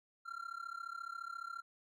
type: tone with amplitude modulation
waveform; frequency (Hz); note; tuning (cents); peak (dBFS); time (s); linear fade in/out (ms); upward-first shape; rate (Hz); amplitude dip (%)
triangle; 1372; F6; -31; -37; 0.25-1.62; 20; sine; 34.4; 90
effects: none